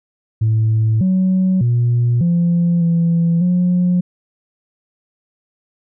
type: tone with pitch steps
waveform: sine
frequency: 110.4 / 186.8 / 120.1 / 172 / 168.4 / 179 Hz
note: A2 / F#3 / B2 / F3 / E3 / F3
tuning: +6 / +17 / -48 / -26 / +37 / +43 cents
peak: -10 dBFS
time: 0.41-4.01 s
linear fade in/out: 10 ms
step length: 600 ms
effects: tanh soft clip ceiling -9 dBFS